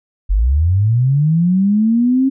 sine linear sweep, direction up, 42.37 to 271.5 Hz, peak -10 dBFS, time 0.29-2.3 s, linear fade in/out 20 ms, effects none

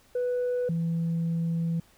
sine tone pair in turn, 493.9 / 166.45 Hz, B4 / E3, 0 / +17 cents, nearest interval octave + perfect fifth, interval 1883 cents, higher first, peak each -23 dBFS, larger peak neither, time 0.15-0.69 / 0.69-1.8 s, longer second, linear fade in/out 5 ms, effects tanh soft clip ceiling -23 dBFS + pink hiss -60 dBFS RMS until 1.97 s

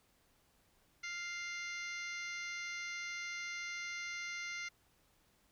harmonic tone with a mistuned harmonic, 698.5 Hz, F5, in tune, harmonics 2 / 3 / 4 / 5 / 6 / 7 / 8 / 9, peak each -48 / -42 / -53 / -57 / -53 / -57 / -56 / -51 dBFS, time 1.03-4.69 s, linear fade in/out 10 ms, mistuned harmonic 9, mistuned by -33 cents, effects pink hiss -72 dBFS RMS until 5.51 s

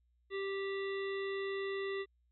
harmonic tone, 392 Hz, G4, in tune, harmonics 1 / 3 / 5 / 7 / 9 / 10, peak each -36 / -48 / -44 / -52 / -52 / -57 dBFS, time 0.3-2.06 s, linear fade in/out 50 ms, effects added 60 Hz sine -70 dBFS peak until 2.31 s

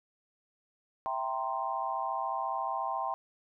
sine chord, C dominant seventh, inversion first, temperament equal, 659.3 / 784 / 932.3 / 1046.5 Hz, E5 / G5 / Bb5 / C6, 0 / 0 / 0 / 0 cents, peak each -39 / -35 / -37 / -35 dBFS, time 1.06-3.14 s, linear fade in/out 0 ms, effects none

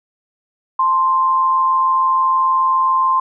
sine tone pair together, 881 / 1047.7 Hz, A5 / C6, +2 / +2 cents, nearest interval minor third, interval 300 cents, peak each -24 / -12 dBFS, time 0.79-3.2 s, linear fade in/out 5 ms, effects none

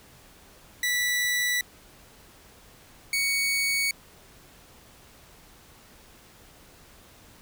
sawtooth tone pair in turn, 1965 / 2232 Hz, B6 / C#7, -9 / +11 cents, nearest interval major second, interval 220 cents, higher second, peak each -20 dBFS, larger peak neither, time 0.83-1.61 / 3.13-3.91 s, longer neither, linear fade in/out 2 ms, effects pink hiss -53 dBFS RMS until 7.41 s

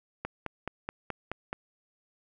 click train, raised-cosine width 0.5 ms, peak -18 dBFS, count 7, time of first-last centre 0.25-1.529 s, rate 4.69 Hz, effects none

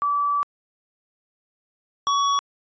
sine / square tone pair in turn, 1154 / 1125.7 Hz, D6 / C#6, -31 / +26 cents, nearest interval unison, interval 43 cents, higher first, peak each -19 dBFS, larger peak neither, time 0.02-0.43 / 2.07-2.39 s, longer first, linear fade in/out 0 ms, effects resampled to 16000 Hz

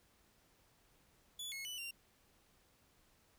sawtooth tone with pitch steps, 3440 / 2175 / 2978 / 2770 Hz, A7 / C#7 / F#7 / F7, -40 / -33 / +11 / -15 cents, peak -40 dBFS, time 1.39-1.91 s, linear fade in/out 5 ms, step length 130 ms, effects pink hiss -71 dBFS RMS until 3.38 s

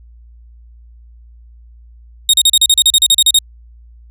sawtooth tone bursts, 3731 Hz, A#7, 1 cent sharp, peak -3 dBFS, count 14, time 2.29-3.388 s, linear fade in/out 2 ms, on 45 ms, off 36 ms, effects added 58 Hz sine -38 dBFS peak until 4.1 s + resampled to 32000 Hz

